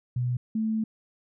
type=tone pair in turn; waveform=sine; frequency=123.47 / 219.8 Hz; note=B2 / A3; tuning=0 / -2 cents; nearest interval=minor seventh; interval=998 cents; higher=second; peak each=-24 dBFS; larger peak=neither; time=0.16-0.37 / 0.55-0.84 s; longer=second; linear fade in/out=5 ms; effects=none